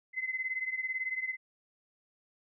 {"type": "beating tone pair", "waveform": "sine", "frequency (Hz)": [2043, 2061], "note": ["C7", "C7"], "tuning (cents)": [-42, -27], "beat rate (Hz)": 18, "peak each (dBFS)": [-34, -37], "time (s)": [0.13, 1.37], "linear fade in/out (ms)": 50, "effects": []}